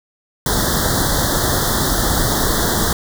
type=band-stop noise; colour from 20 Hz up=pink; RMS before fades=-17 dBFS; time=0.46-2.93 s; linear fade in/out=2 ms; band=1900 to 3300 Hz; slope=96 dB/octave; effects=none